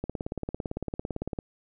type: click train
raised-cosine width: 2 ms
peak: -18 dBFS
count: 25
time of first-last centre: 0.04-1.388 s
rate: 17.8 Hz
effects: none